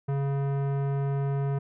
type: tone with tanh clipping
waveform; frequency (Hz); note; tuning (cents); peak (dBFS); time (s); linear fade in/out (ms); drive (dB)
sine; 139; C#3; +5; -27; 0.08-1.59; 10; 17
effects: none